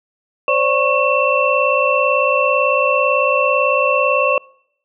sine tone cluster, 523 / 581 / 1101 / 2688 Hz, C5 / D5 / C#6 / E7, -1 / -19 / -12 / +33 cents, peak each -18 dBFS, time 0.48-4.38 s, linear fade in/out 2 ms, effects noise-tail reverb RT60 0.7 s tail -26 dB re dry

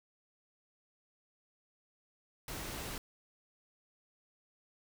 pink noise, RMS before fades -42 dBFS, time 2.48-2.98 s, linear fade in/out 2 ms, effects none

